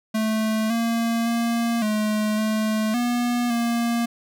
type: tone with pitch steps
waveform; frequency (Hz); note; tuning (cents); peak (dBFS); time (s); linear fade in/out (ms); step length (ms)
square; 218.5 / 230.5 / 232.9 / 213.3 / 216.6 / 241.8 / 234.5; A3 / A#3 / A#3 / G#3 / A3 / B3 / A#3; -12 / -19 / -1 / +46 / -27 / -36 / +11; -21; 0.14-4.06; 10; 560
effects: none